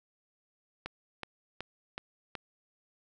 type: click train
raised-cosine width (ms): 0.3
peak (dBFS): -21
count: 5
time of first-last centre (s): 0.86-2.353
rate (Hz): 2.68
effects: none